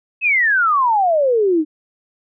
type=exponential sweep; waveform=sine; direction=down; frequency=2637 to 296.6 Hz; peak=-12 dBFS; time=0.21-1.65 s; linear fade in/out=50 ms; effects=none